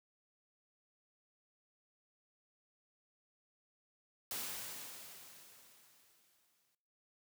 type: noise with exponential decay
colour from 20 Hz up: white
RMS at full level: -40 dBFS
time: 4.31-6.75 s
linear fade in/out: 2 ms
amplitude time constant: 530 ms
effects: noise-tail reverb RT60 0.8 s tail -19 dB re dry + high-pass 100 Hz 12 dB/octave